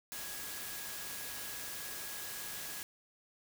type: tone in noise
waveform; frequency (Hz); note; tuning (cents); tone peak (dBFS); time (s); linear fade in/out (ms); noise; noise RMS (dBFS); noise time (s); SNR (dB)
sine; 1661.2; G#6; 0; -52; 0.12-2.83; 0; white; -43; 0.12-2.83; -12
effects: none